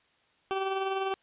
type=tone with tremolo; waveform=20% pulse; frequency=385.8 Hz; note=G4; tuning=28 cents flat; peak=-22 dBFS; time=0.51-1.14 s; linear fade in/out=0 ms; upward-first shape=sine; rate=20 Hz; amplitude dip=40%; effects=white hiss -67 dBFS RMS until 1.22 s + resampled to 8000 Hz